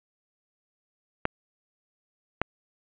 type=clicks; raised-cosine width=0.5 ms; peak=-8 dBFS; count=2; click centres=1.254 / 2.416 s; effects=resampled to 8000 Hz + 8-bit